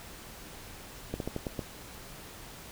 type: slowing click train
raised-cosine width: 2 ms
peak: -19 dBFS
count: 6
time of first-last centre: 1.14-1.592 s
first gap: 62 ms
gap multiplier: 1.19
effects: pink hiss -47 dBFS RMS until 2.71 s